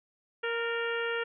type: harmonic tone with a mistuned harmonic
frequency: 466.2 Hz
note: A#4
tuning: in tune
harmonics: 1 / 2 / 3 / 4 / 5 / 6 / 7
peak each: -32 / -42 / -35 / -37 / -42 / -40 / -48 dBFS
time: 0.43-1.24 s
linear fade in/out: 10 ms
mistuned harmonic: 4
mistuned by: -31 cents
effects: none